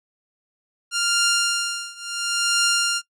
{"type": "tone with tremolo", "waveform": "10% pulse", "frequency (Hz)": 1396.9, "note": "F6", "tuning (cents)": 0, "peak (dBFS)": -8, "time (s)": [0.91, 3.02], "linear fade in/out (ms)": 50, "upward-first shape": "triangle", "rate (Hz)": 0.72, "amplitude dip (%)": 95, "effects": ["noise-tail reverb RT60 0.1 s tail -20 dB re dry", "low-pass 11000 Hz 12 dB/octave"]}